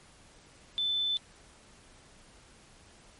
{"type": "tone", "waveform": "sine", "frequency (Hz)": 3520, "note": "A7", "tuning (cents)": 0, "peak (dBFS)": -27, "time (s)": [0.78, 1.17], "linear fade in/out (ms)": 0, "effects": ["pink hiss -57 dBFS RMS until 3.19 s", "MP3 48 kbps"]}